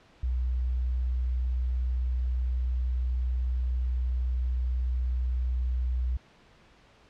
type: tone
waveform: sine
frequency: 62.1 Hz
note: B1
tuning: 10 cents sharp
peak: -25 dBFS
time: 0.23-6.17 s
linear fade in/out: 5 ms
effects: pink hiss -58 dBFS RMS until 7.09 s + low-pass 4000 Hz 12 dB/octave